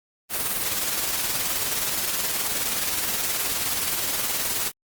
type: noise with tremolo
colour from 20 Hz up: white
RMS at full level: -24 dBFS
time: 0.29-4.72 s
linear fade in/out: 50 ms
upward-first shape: sine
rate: 19 Hz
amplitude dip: 40%
effects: Opus 32 kbps